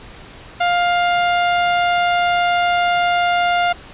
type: tone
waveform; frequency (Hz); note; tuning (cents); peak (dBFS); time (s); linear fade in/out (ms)
sawtooth; 703; F5; +11; -10; 0.6-3.73; 10
effects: pink hiss -39 dBFS RMS until 3.93 s + resampled to 8000 Hz